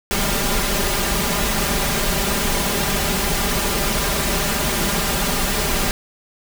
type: noise with comb filter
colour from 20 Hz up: pink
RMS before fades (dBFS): -20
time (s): 0.11-5.91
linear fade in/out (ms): 0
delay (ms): 5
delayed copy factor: +0.75
effects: none